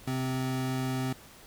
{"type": "tone pair together", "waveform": "square", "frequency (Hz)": [130.4, 259.4], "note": ["C3", "C4"], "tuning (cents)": [-5, -15], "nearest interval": "octave", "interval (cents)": 1190, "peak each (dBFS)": [-32, -33], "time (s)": [0.07, 1.13], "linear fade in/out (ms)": 5, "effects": ["pink hiss -52 dBFS RMS until 1.46 s"]}